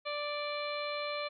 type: harmonic tone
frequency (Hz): 587.3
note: D5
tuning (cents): 0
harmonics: 1 / 2 / 3 / 4 / 5 / 6 / 7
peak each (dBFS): -37 / -40 / -49 / -41 / -50 / -47 / -44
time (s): 0.05-1.29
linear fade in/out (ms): 20
effects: none